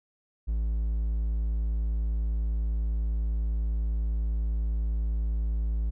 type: tone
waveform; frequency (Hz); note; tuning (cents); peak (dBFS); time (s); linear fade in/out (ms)
triangle; 55; A1; 0; -23; 0.47-5.91; 20
effects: none